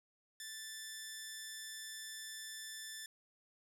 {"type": "tone with amplitude modulation", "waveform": "10% pulse", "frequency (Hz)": 1760, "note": "A6", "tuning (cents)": 0, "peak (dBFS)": -35, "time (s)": [0.4, 3.06], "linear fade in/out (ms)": 2, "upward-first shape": "sine", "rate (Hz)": 209, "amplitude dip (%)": 30, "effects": []}